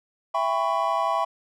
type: chord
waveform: triangle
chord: C# half-diminished seventh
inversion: first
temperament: just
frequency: 665.2 / 798.3 / 997.9 / 1108.7 Hz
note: E5 / G5 / B5 / C#6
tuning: +16 / +31 / +18 / 0 cents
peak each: -25 / -26 / -25 / -25 dBFS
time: 0.34-1.25 s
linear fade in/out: 10 ms
effects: none